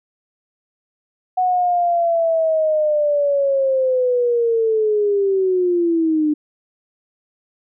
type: linear sweep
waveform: sine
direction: down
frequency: 740 to 297.4 Hz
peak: -14 dBFS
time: 1.37-6.34 s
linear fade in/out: 10 ms
effects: none